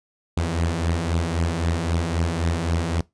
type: beating tone pair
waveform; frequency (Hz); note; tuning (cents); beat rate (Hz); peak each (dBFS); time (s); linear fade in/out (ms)
sawtooth; 81 / 84.8; E2 / E2; -30 / +50; 3.8; -22 / -19; 0.37-3.01; 5
effects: noise-tail reverb RT60 0.2 s tail -22 dB re dry + resampled to 22050 Hz